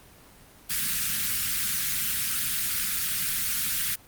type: band-stop noise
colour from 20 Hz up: white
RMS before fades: -27 dBFS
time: 0.69-3.96 s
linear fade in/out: 20 ms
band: 240 to 1300 Hz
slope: 48 dB/octave
effects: pink hiss -52 dBFS RMS until 4.07 s + Opus 24 kbps